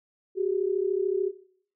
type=tone pair together; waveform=sine; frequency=372.9 / 406.5 Hz; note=F#4 / G#4; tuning=+14 / -37 cents; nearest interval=minor second; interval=149 cents; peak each=-25 / -28 dBFS; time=0.35-1.32 s; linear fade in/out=50 ms; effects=noise-tail reverb RT60 0.6 s tail -21 dB re dry